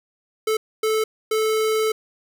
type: tone bursts at uneven times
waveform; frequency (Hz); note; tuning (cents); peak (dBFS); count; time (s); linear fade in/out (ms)
square; 436.6; A4; -13; -19; 3; 0.47-0.57 / 0.83-1.04 / 1.31-1.92; 5
effects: none